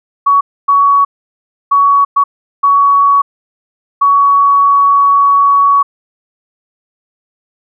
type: tone bursts at uneven times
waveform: sine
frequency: 1124 Hz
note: C#6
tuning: 24 cents sharp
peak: -5 dBFS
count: 6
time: 0.26-0.41 / 0.68-1.05 / 1.71-2.05 / 2.16-2.24 / 2.63-3.22 / 4.01-5.83 s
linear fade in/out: 10 ms
effects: none